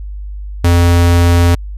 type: tone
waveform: square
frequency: 86.4 Hz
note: F2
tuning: 18 cents flat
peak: -7 dBFS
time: 0.64-1.55 s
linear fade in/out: 5 ms
effects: added 50 Hz sine -22 dBFS peak until 1.77 s + resampled to 32000 Hz